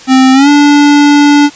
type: tone with pitch glide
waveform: square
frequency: 261.6 to 290.3 Hz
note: C4 to D4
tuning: 0 to -20 cents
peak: -3 dBFS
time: 0.07-1.5 s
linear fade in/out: 50 ms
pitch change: +180 cents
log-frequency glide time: 0.33-0.49 s
effects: white hiss -32 dBFS RMS until 1.55 s + resampled to 16000 Hz